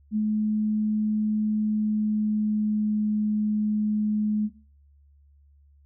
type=tone with pitch glide; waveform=sine; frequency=213.8 to 212 Hz; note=A3 to G#3; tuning=-49 to +36 cents; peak=-21 dBFS; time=0.11-4.5 s; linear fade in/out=50 ms; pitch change=-15 cents; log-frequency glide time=1.57-3.08 s; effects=noise-tail reverb RT60 0.4 s tail -18 dB re dry + added 71 Hz sine -54 dBFS peak until 5.85 s